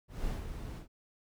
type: noise with ADSR envelope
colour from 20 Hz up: brown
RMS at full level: -34 dBFS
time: 0.08-0.88 s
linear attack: 190 ms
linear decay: 160 ms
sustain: -7 dB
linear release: 110 ms
effects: none